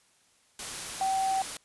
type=tone in noise; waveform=sine; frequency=769 Hz; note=G5; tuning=33 cents flat; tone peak=-25 dBFS; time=1.01-1.42 s; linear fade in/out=2 ms; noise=white; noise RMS=-37 dBFS; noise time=0.59-1.57 s; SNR=+9 dB; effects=white hiss -65 dBFS RMS until 1.64 s + resampled to 24000 Hz